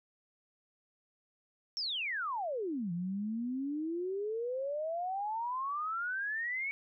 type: exponential two-way sweep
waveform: sine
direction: down then up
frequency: 5588 to 168.2 to 2257 Hz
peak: -33 dBFS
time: 1.77-6.71 s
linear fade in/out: 0 ms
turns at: 2.92 s
effects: none